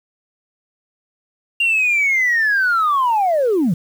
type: linear sweep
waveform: sine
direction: down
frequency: 2797 to 146.83 Hz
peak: -12 dBFS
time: 1.6-3.74 s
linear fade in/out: 5 ms
effects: tanh soft clip ceiling -10 dBFS + 7-bit